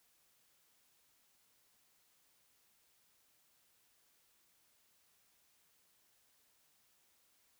silence, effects white hiss -73 dBFS RMS until 7.59 s

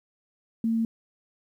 sine tone, 226.7 Hz, A#3, 48 cents flat, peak -22 dBFS, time 0.64-0.85 s, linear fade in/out 2 ms, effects 10-bit

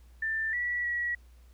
sine tone with pitch steps, 1780 / 1944 / 1924 Hz, A6 / B6 / B6, +20 / -28 / -46 cents, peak -28 dBFS, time 0.22-1.15 s, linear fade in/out 5 ms, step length 310 ms, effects added 60 Hz sine -52 dBFS peak until 1.53 s + pink hiss -67 dBFS RMS until 1.53 s

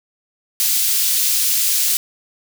white high-pass noise, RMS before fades -17 dBFS, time 0.6-1.97 s, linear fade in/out 0 ms, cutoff 3500 Hz, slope 12 dB/octave, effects none

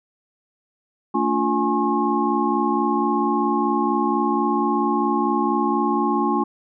sine tone cluster, 223.9 / 288.3 / 352 / 835 / 1079 Hz, A3 / D4 / F4 / G#5 / C#6, +30 / -32 / +14 / +9 / -47 cents, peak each -24 dBFS, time 1.14-6.44 s, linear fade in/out 10 ms, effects none

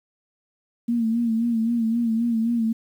sine tone with vibrato, 230.1 Hz, A#3, 22 cents flat, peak -19 dBFS, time 0.88-2.73 s, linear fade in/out 10 ms, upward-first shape sine, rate 3.8 Hz, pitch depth 59 cents each way, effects 9-bit

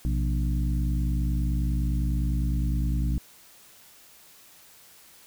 harmonic tone with a mistuned harmonic, 59.9 Hz, A#1, 48 cents sharp, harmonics 1 / 2 / 3 / 4 / 5, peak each -24 / -30 / -34 / -36 / -38 dBFS, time 0.05-3.18 s, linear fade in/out 0 ms, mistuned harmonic 2, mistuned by +140 cents, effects white hiss -53 dBFS RMS until 5.26 s

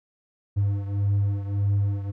triangle beating tone pair, 100 / 101.7 Hz, G2 / G#2, +35 / -36 cents, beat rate 1.7 Hz, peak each -20 / -25 dBFS, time 0.56-2.12 s, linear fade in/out 20 ms, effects tanh soft clip ceiling -12 dBFS

